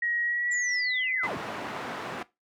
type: tone with pitch glide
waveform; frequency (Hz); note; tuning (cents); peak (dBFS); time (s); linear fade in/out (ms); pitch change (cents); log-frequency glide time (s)
sine; 1896 to 2032; A#6 to B6; +29 to +49; -26; 0.02-1.27; 5; +120; 0.22-1.1
type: linear sweep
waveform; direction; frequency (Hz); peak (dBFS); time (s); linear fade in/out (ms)
sine; down; 7380 to 43.75; -33; 0.51-1.38; 10
type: band-pass noise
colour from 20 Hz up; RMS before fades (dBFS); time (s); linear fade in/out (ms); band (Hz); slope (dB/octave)
white; -36; 1.23-2.23; 5; 150 to 1400; 12
effects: noise-tail reverb RT60 0.2 s tail -18 dB re dry